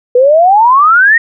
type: exponential sweep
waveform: sine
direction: up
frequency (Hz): 480.9 to 1898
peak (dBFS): -3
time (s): 0.15-1.18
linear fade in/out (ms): 5
effects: none